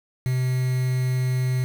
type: tone with quantisation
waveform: triangle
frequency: 127.8 Hz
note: C3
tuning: 40 cents flat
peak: -18 dBFS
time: 0.26-1.64 s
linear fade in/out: 0 ms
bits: 6
effects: none